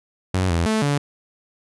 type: tone with pitch steps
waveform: sawtooth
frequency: 93 / 84.3 / 218.7 / 143.7 Hz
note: F#2 / E2 / A3 / D3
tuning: +9 / +39 / -10 / -37 cents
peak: -14 dBFS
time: 0.34-0.98 s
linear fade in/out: 5 ms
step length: 160 ms
effects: resampled to 24000 Hz